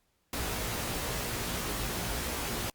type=noise with comb filter; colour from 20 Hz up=pink; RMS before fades=-34 dBFS; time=0.33-2.7 s; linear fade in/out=2 ms; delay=17 ms; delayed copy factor=+0.65; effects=pink hiss -74 dBFS RMS until 2.74 s + Opus 48 kbps